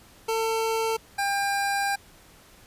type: tone pair in turn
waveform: 25% pulse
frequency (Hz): 448.4 / 799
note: A4 / G5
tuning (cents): +33 / +33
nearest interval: minor seventh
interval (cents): 1000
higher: second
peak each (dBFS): -20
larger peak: neither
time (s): 0.28-0.97 / 1.18-1.96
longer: second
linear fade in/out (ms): 10
effects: pink hiss -53 dBFS RMS until 2.66 s + resampled to 32000 Hz